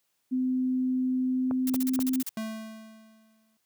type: tone with pitch glide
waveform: sine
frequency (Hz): 256.2 to 258.3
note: C4 to C4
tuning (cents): -36 to -22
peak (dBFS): -24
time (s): 0.31-2.23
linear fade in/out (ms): 20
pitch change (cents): +14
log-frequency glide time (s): 1.27-1.88
type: clicks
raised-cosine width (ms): 1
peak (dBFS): -20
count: 3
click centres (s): 1.511 / 1.743 / 1.991
type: noise bursts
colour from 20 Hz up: blue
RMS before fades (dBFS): -34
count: 10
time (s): 1.67-2.292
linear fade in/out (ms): 2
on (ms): 28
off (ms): 38
type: tone with exponential decay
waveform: square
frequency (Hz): 220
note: A3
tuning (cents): 0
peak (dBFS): -30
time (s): 2.37-3.57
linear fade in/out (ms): 2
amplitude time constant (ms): 260
effects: white hiss -75 dBFS RMS until 3.65 s + high-pass 80 Hz 12 dB/octave